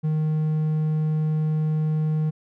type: tone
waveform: triangle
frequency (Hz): 155.1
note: D#3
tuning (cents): -5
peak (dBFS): -18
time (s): 0.03-2.31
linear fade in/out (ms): 20
effects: none